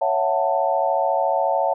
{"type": "chord", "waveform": "sine", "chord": "F# minor seventh", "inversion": "second", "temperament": "just", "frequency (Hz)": [555, 666, 740, 888], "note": ["C#5", "E5", "F#5", "A5"], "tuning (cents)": [2, 18, 0, 16], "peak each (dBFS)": -23, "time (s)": [0.01, 1.74], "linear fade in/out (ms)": 10, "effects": []}